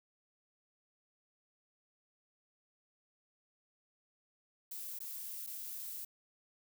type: noise with dropouts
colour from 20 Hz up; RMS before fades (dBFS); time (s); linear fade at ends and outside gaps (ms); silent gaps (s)
violet; -44; 4.71-6.05; 5; 4.989-5.003 / 5.466-5.471
effects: none